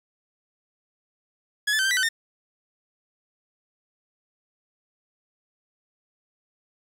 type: tone with pitch steps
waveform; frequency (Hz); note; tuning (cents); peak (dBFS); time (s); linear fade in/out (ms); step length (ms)
sawtooth; 1683 / 1741 / 1542 / 1571 / 1963 / 1522 / 1821; G#6 / A6 / G6 / G6 / B6 / F#6 / A#6; +23 / -19 / -29 / +3 / -11 / +48 / -41; -17; 1.67-2.09; 10; 60
effects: low-pass 11000 Hz 12 dB/octave + 8-bit